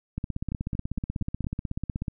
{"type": "two click trains", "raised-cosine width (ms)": 5, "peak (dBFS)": [-17, -19], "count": [32, 5], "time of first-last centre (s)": [[0.18, 2.082], [0.52, 1.444]], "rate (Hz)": [16.3, 4.33], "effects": []}